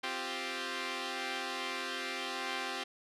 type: chord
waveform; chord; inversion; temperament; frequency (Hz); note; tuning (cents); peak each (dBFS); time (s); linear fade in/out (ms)
5% pulse; C suspended fourth; none; equal; 261.6 / 349.2 / 392; C4 / F4 / G4; 0 / 0 / 0; -29 / -29 / -28; 0.03-2.84; 10
effects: low-pass 7000 Hz 12 dB/octave